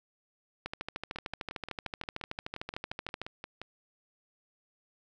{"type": "two click trains", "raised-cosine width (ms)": 0.3, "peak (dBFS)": [-24, -20], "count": [15, 35], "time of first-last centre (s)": [[1.16, 3.616], [0.66, 3.216]], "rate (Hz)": [5.7, 13.3], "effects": []}